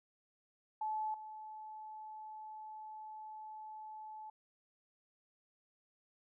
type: tone with level steps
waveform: sine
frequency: 864 Hz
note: A5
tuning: 32 cents flat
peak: -35 / -46 dBFS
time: 0.81-4.3 s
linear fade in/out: 5 ms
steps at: 1.14 s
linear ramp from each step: 2 ms
effects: none